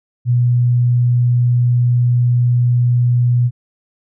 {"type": "tone", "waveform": "sine", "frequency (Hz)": 122, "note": "B2", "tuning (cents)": -21, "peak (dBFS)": -10, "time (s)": [0.25, 3.51], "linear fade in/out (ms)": 50, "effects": []}